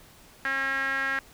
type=tone with band-pass filter; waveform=sawtooth; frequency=270.5 Hz; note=C#4; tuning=42 cents flat; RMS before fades=-28 dBFS; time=0.45-1.19 s; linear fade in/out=2 ms; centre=1700 Hz; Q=6.9; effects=pink hiss -53 dBFS RMS until 1.33 s